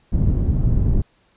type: low-pass noise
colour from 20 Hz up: pink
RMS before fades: -17 dBFS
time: 0.12-1.02 s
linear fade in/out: 10 ms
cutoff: 170 Hz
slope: 12 dB/octave
effects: pink hiss -60 dBFS RMS until 1.36 s + resampled to 8000 Hz